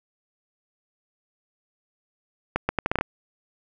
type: accelerating click train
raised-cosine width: 0.5 ms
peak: -7 dBFS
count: 8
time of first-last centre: 2.56-3.011 s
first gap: 130 ms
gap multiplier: 0.75
effects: none